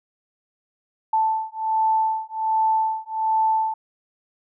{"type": "beating tone pair", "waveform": "sine", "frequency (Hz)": [880, 881.3], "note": ["A5", "A5"], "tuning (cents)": [0, 3], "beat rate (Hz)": 1.3, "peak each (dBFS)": -22, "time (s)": [1.13, 3.74], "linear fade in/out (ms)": 5, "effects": []}